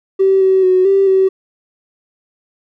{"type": "tone with pitch steps", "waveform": "triangle", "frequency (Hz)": [385.2, 379.9, 370.1, 390.8, 381.3], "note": ["G4", "F#4", "F#4", "G4", "G4"], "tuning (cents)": [-30, 46, 0, -5, -48], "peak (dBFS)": -4, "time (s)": [0.19, 1.29], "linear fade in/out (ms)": 20, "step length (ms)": 220, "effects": ["tanh soft clip ceiling -6 dBFS"]}